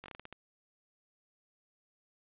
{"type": "slowing click train", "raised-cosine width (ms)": 0.3, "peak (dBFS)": -29, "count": 8, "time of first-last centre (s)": [0.04, 0.326], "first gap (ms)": 19, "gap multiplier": 1.25, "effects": ["resampled to 8000 Hz", "11-bit"]}